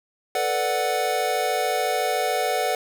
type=chord; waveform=square; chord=B minor seventh; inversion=third; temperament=equal; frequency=440 / 493.9 / 587.3 / 740 Hz; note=A4 / B4 / D5 / F#5; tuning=0 / 0 / 0 / 0 cents; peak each=-30 / -29 / -29 / -25 dBFS; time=0.35-2.75 s; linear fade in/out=2 ms; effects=none